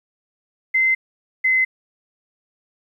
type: tone pair in turn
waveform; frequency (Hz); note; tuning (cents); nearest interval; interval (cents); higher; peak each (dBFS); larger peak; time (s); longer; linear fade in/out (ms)
sine; 2068 / 2049; C7 / C7; -21 / -37; unison; 16; first; -14 / -14; neither; 0.74-0.95 / 1.44-1.65; neither; 10
effects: 9-bit